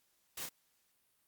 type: noise with echo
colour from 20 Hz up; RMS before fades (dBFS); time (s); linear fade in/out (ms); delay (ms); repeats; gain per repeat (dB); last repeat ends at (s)
white; -43; 0.37-0.46; 5; 31; 1; -3; 0.491
effects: white hiss -75 dBFS RMS until 1.27 s + Opus 48 kbps